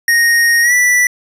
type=tone with pitch glide; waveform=square; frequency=1864.7 to 1967.6 Hz; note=A#6 to B6; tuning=0 to -7 cents; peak=-9 dBFS; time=0.08-1.07 s; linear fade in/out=2 ms; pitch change=+93 cents; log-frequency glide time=0.62-0.73 s; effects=resampled to 32000 Hz